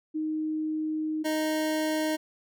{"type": "tone pair in turn", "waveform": ["sine", "25% pulse"], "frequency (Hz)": [311.1, 311.1], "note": ["D#4", "D#4"], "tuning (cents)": [0, 0], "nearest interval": "unison", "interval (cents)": 0, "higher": "neither", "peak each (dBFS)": [-27, -22], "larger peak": "second", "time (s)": [[0.14, 1.24], [1.24, 2.17]], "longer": "first", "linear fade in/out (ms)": 20, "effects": []}